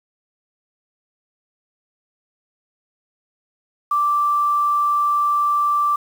sine tone with quantisation, 1172 Hz, D6, 4 cents flat, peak -15 dBFS, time 3.91-5.96 s, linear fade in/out 5 ms, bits 7, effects none

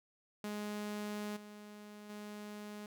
sawtooth tone with level steps, 208.6 Hz, G#3, 8 cents sharp, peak -35 / -46 / -41 dBFS, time 0.44-2.86 s, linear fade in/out 2 ms, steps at 1.36 / 2.09 s, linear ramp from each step 10 ms, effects none

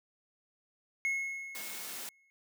triangle tone with exponential decay, 2175 Hz, C#7, 33 cents flat, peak -26 dBFS, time 1.05-2.3 s, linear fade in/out 0 ms, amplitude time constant 270 ms
white high-pass noise, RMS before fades -42 dBFS, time 1.55-2.09 s, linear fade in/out 0 ms, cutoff 170 Hz, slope 24 dB/octave
effects none

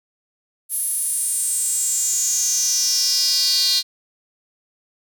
square tone with high-pass filter sweep, 218.3 Hz, A3, 13 cents flat, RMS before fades -20 dBFS, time 0.69-3.83 s, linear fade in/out 50 ms, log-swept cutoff 11000 to 4200 Hz, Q 7, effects none

